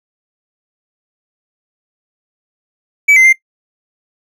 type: tone with pitch steps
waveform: triangle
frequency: 2292 / 2068 / 2097 Hz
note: D7 / C7 / C7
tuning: -43 / -21 / +3 cents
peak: -3 dBFS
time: 3.08-3.329 s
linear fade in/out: 10 ms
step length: 83 ms
effects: noise-tail reverb RT60 0.1 s tail -18 dB re dry